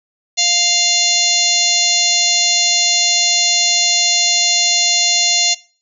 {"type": "harmonic tone with a mistuned harmonic", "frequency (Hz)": 698.5, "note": "F5", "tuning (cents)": 0, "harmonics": [1, 3, 4, 5, 6, 7, 8, 9, 10], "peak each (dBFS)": [-26, -24, -21, -20, -16, -27, -22, -21, -18], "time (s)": [0.37, 5.55], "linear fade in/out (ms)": 20, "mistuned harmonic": 10, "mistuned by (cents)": -28, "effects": ["noise-tail reverb RT60 0.4 s tail -21 dB re dry"]}